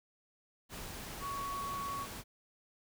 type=tone in noise; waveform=sine; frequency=1118 Hz; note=C#6; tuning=14 cents sharp; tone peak=-37 dBFS; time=1.2-2.07 s; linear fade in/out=50 ms; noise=pink; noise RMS=-45 dBFS; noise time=0.69-2.24 s; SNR=+5 dB; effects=none